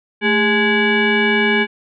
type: tone with frequency modulation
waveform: sine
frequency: 1035 Hz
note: C6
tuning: 19 cents flat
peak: -12 dBFS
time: 0.21-1.67 s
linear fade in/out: 50 ms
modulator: 627 Hz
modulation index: 2.6
effects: none